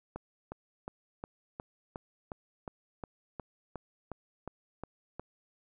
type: click train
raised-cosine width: 1 ms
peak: -25 dBFS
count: 15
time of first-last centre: 0.16-5.196 s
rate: 2.78 Hz
effects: none